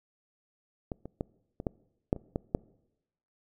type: clicks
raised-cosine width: 2 ms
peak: -21 / -27 / -18 / -24 / -16 / -11 / -28 / -16 / -12 dBFS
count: 9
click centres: 0.918 / 1.056 / 1.209 / 1.601 / 1.668 / 2.129 / 2.163 / 2.359 / 2.549 s
effects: noise-tail reverb RT60 0.9 s tail -24 dB re dry